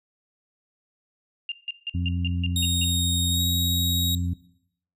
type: tone bursts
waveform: sine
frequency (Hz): 2798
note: F7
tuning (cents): +3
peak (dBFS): -26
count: 8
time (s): 1.49-2.842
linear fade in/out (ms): 2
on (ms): 29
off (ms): 160
type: harmonic tone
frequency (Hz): 87.9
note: F2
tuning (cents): +12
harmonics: 1 / 2 / 3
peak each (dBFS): -24 / -30 / -34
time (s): 1.94-4.34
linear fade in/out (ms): 10
type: tone with pitch glide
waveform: sawtooth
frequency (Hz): 3729 to 3792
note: A#7 to A#7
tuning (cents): 0 to +29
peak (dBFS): -21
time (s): 2.56-4.15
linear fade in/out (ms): 2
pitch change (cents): +29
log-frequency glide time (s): 3.3-3.42
effects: noise-tail reverb RT60 0.7 s tail -19 dB re dry